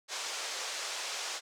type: band-pass noise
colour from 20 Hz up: white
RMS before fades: -38 dBFS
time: 0.08-1.41 s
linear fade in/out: 50 ms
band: 440 to 7000 Hz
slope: 24 dB/octave
effects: none